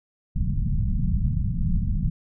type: low-pass noise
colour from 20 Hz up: pink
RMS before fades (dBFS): -23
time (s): 0.35-2.1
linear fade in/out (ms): 10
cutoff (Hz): 200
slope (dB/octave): 48
effects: none